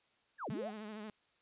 sine linear two-way sweep, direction down then up, 1802 to 110.9 to 834 Hz, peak -38 dBFS, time 0.38-0.72 s, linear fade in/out 50 ms, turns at 0.5 s
sawtooth tone with vibrato, 213.2 Hz, G#3, 46 cents sharp, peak -40 dBFS, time 0.5-1.1 s, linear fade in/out 0 ms, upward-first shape sine, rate 13 Hz, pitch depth 56 cents each way
effects white hiss -73 dBFS RMS until 1.41 s + resampled to 8000 Hz

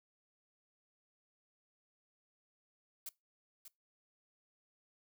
blue noise with echo, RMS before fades -44 dBFS, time 3.06-3.09 s, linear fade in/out 2 ms, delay 590 ms, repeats 1, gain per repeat -9 dB, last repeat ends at 3.68 s, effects noise-tail reverb RT60 0.2 s tail -22 dB re dry

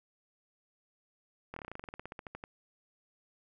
slowing click train, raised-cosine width 0.5 ms, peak -27 dBFS, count 19, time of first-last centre 1.54-2.439 s, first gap 24 ms, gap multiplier 1.08, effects none

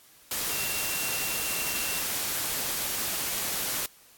sine tone in noise, 2733 Hz, F7, 38 cents flat, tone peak -36 dBFS, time 0.51-2.02 s, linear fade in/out 2 ms, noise white, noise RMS -30 dBFS, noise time 0.31-3.86 s, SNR -9 dB, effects white hiss -56 dBFS RMS until 4.17 s + AAC 64 kbps

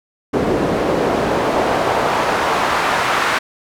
pink noise with band-pass filter sweep, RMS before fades -17 dBFS, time 0.33-3.39 s, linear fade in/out 10 ms, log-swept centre 360 to 1400 Hz, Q 1.1, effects none

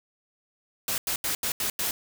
white noise bursts at uneven times, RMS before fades -28 dBFS, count 6, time 0.88-0.98 / 1.07-1.16 / 1.24-1.35 / 1.43-1.52 / 1.6-1.7 / 1.79-1.91 s, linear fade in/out 2 ms, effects none

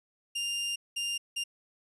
sawtooth tone bursts at uneven times, 2800 Hz, F7, 4 cents sharp, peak -27 dBFS, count 3, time 0.35-0.76 / 0.96-1.18 / 1.36-1.44 s, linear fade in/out 10 ms, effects resampled to 24000 Hz

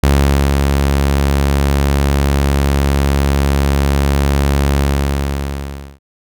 sawtooth tone with ADSR envelope, 69.8 Hz, C#2, 13 cents sharp, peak -4 dBFS, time 0.03-5.99 s, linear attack 5 ms, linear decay 480 ms, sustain -3 dB, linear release 1200 ms, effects none

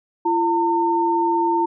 sine tone pair together, 340 / 907.7 Hz, F4 / A#5, -46 / -46 cents, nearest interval octave + perfect fourth, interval 1700 cents, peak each -20 / -18 dBFS, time 0.25-1.66 s, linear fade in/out 10 ms, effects none

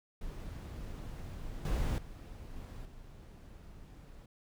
brown noise with level steps, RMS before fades -43 / -32 / -47 / -45 / -51 dBFS, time 0.21-4.26 s, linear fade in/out 5 ms, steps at 1.65 / 1.98 / 2.56 / 2.85 s, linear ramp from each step 2 ms, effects none

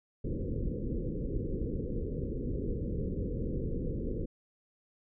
pink low-pass noise, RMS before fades -34 dBFS, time 0.24-4.26 s, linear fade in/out 10 ms, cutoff 520 Hz, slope 96 dB/octave, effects none

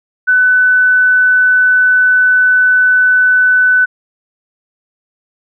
sine tone, 1500 Hz, F#6, 23 cents sharp, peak -6 dBFS, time 0.27-3.86 s, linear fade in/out 20 ms, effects none

